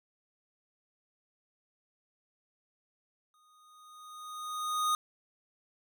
square tone with exponential growth, 1238 Hz, D#6, 9 cents flat, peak -26 dBFS, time 3.34-4.95 s, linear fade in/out 1 ms, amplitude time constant 350 ms, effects none

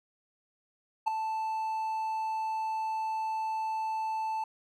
triangle tone with ADSR envelope, 880 Hz, A5, in tune, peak -19 dBFS, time 1.06-4.44 s, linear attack 19 ms, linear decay 3 ms, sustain -9 dB, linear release 4 ms, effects none

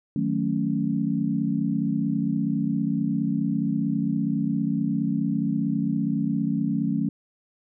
sine chord, D# half-diminished seventh, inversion none, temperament equal, 155.56 / 185 / 220 / 277.2 Hz, D#3 / F#3 / A3 / C#4, 0 / 0 / 0 / 0 cents, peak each -29 / -28 / -26 / -27 dBFS, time 0.16-7.09 s, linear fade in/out 2 ms, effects none

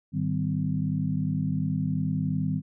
harmonic tone with a mistuned harmonic, 51.2 Hz, G#1, 24 cents flat, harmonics 2 / 3 / 4 / 5, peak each -34 / -27 / -30 / -32 dBFS, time 0.12-2.62 s, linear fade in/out 50 ms, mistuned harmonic 4, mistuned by -100 cents, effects none

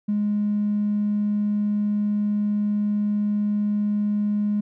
triangle tone with tanh clipping, 207.7 Hz, G#3, in tune, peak -19 dBFS, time 0.08-4.61 s, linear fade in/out 10 ms, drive 1 dB, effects none

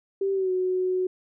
sine tone with pitch glide, 390.7 to 369 Hz, G4 to F#4, -6 to -5 cents, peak -22 dBFS, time 0.21-1.07 s, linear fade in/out 5 ms, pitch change -99 cents, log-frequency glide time 0.33-0.51 s, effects none

